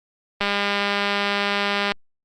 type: click train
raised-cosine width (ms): 0.3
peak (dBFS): -6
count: 306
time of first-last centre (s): 0.41-1.92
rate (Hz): 202
effects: Opus 32 kbps